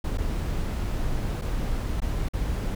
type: noise with dropouts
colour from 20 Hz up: brown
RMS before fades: -27 dBFS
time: 0.04-2.75 s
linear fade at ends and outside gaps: 5 ms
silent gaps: 0.174-0.182 / 1.414-1.419 / 2.003-2.018 / 2.287-2.334 s
effects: none